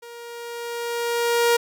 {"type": "tone with level ramp", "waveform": "sawtooth", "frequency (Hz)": 471.7, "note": "A#4", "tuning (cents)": 20, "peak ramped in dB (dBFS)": [-35, -11], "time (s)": [0.02, 1.57], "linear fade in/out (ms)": 10, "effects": []}